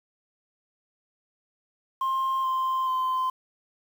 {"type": "tone with pitch steps", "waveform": "sine", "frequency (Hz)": [1059, 1046.2, 1033.6], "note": ["C6", "C6", "C6"], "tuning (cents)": [21, -1, -21], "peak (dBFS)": -21, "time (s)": [2.01, 3.3], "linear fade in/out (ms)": 5, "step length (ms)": 430, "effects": ["tanh soft clip ceiling -22 dBFS", "8-bit"]}